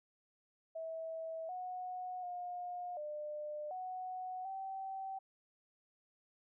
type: tone with pitch steps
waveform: sine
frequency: 649 / 732 / 714 / 600 / 740 / 771 Hz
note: E5 / F#5 / F5 / D5 / F#5 / G5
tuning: -27 / -19 / +38 / +37 / 0 / -29 cents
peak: -40 dBFS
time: 0.75-5.19 s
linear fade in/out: 10 ms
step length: 740 ms
effects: none